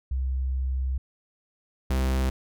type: tone pair in turn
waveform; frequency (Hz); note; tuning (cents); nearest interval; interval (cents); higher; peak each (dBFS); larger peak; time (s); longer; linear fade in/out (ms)
sine / 45% pulse; 65.2 / 65.2; C2 / C2; -5 / -5; unison; 0; neither; -24 / -22; second; 0.11-0.98 / 1.9-2.3; first; 5
effects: none